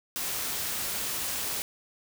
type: noise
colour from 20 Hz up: white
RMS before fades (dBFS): -32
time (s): 0.16-1.62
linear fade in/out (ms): 0
effects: none